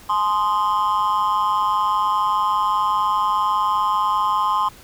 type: tone with amplitude modulation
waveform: triangle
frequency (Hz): 1044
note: C6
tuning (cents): -4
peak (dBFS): -10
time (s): 0.09-4.69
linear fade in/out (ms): 10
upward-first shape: sine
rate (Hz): 195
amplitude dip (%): 100
effects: tanh soft clip ceiling -6 dBFS + pink hiss -45 dBFS RMS until 4.83 s